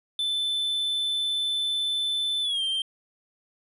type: tone with pitch glide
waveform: triangle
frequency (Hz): 3522 to 3156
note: A7 to G7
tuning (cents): +1 to +11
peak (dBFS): -23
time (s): 0.19-2.82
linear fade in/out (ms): 2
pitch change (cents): -190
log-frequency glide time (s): 2.42-2.62
effects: resampled to 32000 Hz